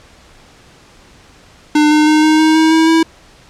square tone with pitch steps, 300.3 / 303.8 / 307.3 / 310.9 / 314.5 / 318.2 / 321.9 / 325.6 Hz, D4 / D#4 / D#4 / D#4 / D#4 / D#4 / E4 / E4, +39 / -41 / -21 / -1 / +19 / +39 / -41 / -21 cents, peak -8 dBFS, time 1.75-3.03 s, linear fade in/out 5 ms, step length 160 ms, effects pink hiss -44 dBFS RMS until 3.49 s + low-pass 7000 Hz 12 dB/octave

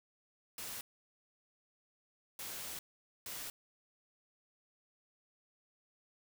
white noise bursts at uneven times, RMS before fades -44 dBFS, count 3, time 0.58-0.81 / 2.39-2.79 / 3.26-3.5 s, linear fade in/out 2 ms, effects none

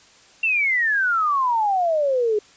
sine exponential sweep, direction down, 2740 to 410 Hz, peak -17 dBFS, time 0.43-2.39 s, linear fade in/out 5 ms, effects white hiss -51 dBFS RMS until 2.56 s + resampled to 16000 Hz

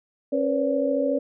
sine tone cluster, 273.2 / 483.4 / 517 / 571 Hz, C#4 / B4 / C5 / D5, -25 / -37 / -21 / -49 cents, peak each -25 / -28 / -29 / -24 dBFS, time 0.32-1.19 s, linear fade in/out 10 ms, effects none

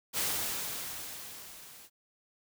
white noise with level ramp, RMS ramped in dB -30 to -53 dBFS, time 0.13-1.9 s, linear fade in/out 50 ms, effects none

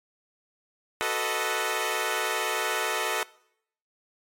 10% pulse chord, B dominant seventh, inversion second, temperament equal, 370 / 440 / 493.9 / 622.3 Hz, F#4 / A4 / B4 / D#5, 0 / 0 / 0 / 0 cents, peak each -25 / -21 / -25 / -23 dBFS, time 1.01-3.23 s, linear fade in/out 0 ms, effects noise-tail reverb RT60 0.7 s tail -22 dB re dry + MP3 64 kbps

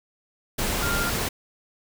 sine tone in noise, 1396.9 Hz, F6, in tune, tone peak -27 dBFS, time 0.82-1.1 s, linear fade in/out 10 ms, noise pink, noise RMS -26 dBFS, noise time 0.58-1.29 s, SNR -4 dB, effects none

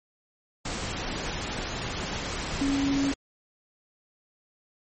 sine tone in noise, 277.2 Hz, C#4, in tune, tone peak -23 dBFS, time 2.61-3.12 s, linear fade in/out 5 ms, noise pink, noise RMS -32 dBFS, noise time 0.65-3.14 s, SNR +6 dB, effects MP3 32 kbps

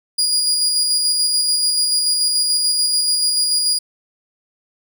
30% pulse tone with tremolo, 4869 Hz, D#8, 38 cents flat, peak -11 dBFS, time 0.18-3.79 s, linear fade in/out 10 ms, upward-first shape square, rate 6.9 Hz, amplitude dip 25%, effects none

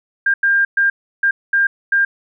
sine tone bursts at uneven times, 1600 Hz, G6, 35 cents sharp, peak -11 dBFS, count 6, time 0.26-0.34 / 0.43-0.65 / 0.77-0.9 / 1.23-1.31 / 1.53-1.67 / 1.92-2.05 s, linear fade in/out 5 ms, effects none

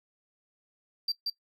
triangle tone with echo, 4699 Hz, D8, in tune, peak -24 dBFS, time 1.08-1.12 s, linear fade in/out 5 ms, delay 180 ms, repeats 1, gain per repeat -3 dB, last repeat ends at 1.3 s, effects noise-tail reverb RT60 0.1 s tail -17 dB re dry + tanh soft clip ceiling -22 dBFS

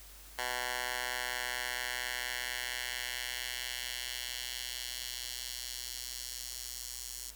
10% pulse tone with high-pass filter sweep, 124.4 Hz, B2, 13 cents sharp, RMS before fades -39 dBFS, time 0.38-7.31 s, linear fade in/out 10 ms, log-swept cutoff 1100 to 6300 Hz, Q 1.2, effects added 50 Hz sine -54 dBFS peak until 7.35 s + white hiss -54 dBFS RMS until 7.35 s

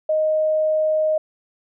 sine tone, 622.3 Hz, D#5, in tune, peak -16 dBFS, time 0.09-1.18 s, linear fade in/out 5 ms, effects none

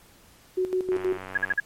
sine tone with tremolo, 370 Hz, F#4, in tune, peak -21 dBFS, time 0.57-1.18 s, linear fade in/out 10 ms, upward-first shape square, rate 6.3 Hz, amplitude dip 70%
click train, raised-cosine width 0.5 ms, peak -22 dBFS, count 59, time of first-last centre 0.92-1.536 s, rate 94.2 Hz
sine tone bursts, 1661.2 Hz, G#6, in tune, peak -19 dBFS, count 4, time 1.35-1.601 s, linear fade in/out 5 ms, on 26 ms, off 49 ms
effects pink hiss -55 dBFS RMS until 1.65 s + MP3 64 kbps

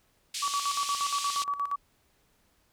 pink band-pass noise, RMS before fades -35 dBFS, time 0.34-1.44 s, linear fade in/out 5 ms, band 2900 to 8800 Hz, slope 24 dB/octave
sine tone with tremolo, 1140 Hz, C#6, 48 cents sharp, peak -26 dBFS, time 0.42-1.76 s, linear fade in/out 10 ms, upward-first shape square, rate 8.5 Hz, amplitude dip 70%
effects pink hiss -68 dBFS RMS until 2.72 s

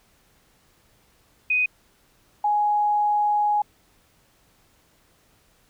sine tone pair in turn, 2497 / 833.3 Hz, D#7 / G#5, +6 / +6 cents, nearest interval octave + perfect fifth, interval 1900 cents, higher first, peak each -18 dBFS, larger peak neither, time 1.5-1.66 / 2.44-3.62 s, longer second, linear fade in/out 5 ms, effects pink hiss -61 dBFS RMS until 5.69 s

